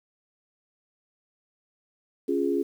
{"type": "chord", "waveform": "sine", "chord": "Db major", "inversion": "none", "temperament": "equal", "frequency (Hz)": [277.2, 349.2, 415.3], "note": ["Db4", "F4", "Ab4"], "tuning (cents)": [0, 0, 0], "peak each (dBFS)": -27, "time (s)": [2.28, 2.63], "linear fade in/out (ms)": 10, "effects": ["9-bit"]}